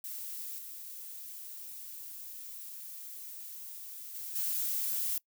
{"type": "noise with level steps", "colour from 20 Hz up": "violet", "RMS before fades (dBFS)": [-41, -45, -41, -33], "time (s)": [0.04, 5.18], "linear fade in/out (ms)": 2, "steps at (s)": [0.58, 4.14, 4.35], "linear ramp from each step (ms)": 10, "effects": ["noise-tail reverb RT60 0.1 s tail -23 dB re dry"]}